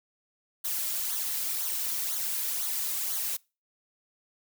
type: noise with flanger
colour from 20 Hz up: blue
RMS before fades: -31 dBFS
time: 0.64-3.37 s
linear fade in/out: 10 ms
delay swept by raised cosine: 0.38 to 2.68 ms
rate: 2 Hz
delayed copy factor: -0.7
effects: noise-tail reverb RT60 0.3 s tail -25 dB re dry